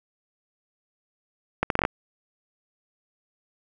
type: accelerating click train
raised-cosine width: 0.5 ms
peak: -6 dBFS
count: 7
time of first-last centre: 1.63-1.851 s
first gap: 72 ms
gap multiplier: 0.72
effects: none